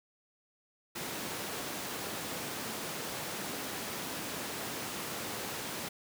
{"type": "high-pass noise", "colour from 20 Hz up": "pink", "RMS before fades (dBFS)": -39, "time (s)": [0.95, 5.89], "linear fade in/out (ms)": 10, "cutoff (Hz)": 180, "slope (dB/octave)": 12, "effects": []}